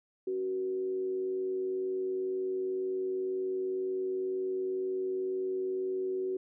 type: tone with frequency modulation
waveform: sine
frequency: 375.6 Hz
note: F#4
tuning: 26 cents sharp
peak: -30 dBFS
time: 0.27-6.37 s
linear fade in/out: 5 ms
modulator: 102 Hz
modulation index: 0.3
effects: none